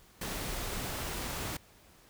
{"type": "noise", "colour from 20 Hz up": "pink", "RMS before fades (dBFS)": -37, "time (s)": [0.21, 1.57], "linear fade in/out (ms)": 5, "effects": ["pink hiss -60 dBFS RMS until 2.09 s"]}